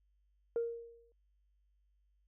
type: tone with exponential decay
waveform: sine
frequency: 466.2 Hz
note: A#4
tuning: in tune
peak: -28 dBFS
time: 0.56-1.12 s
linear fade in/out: 1 ms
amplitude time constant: 120 ms
effects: tanh soft clip ceiling -27 dBFS + added 50 Hz sine -70 dBFS peak until 2.27 s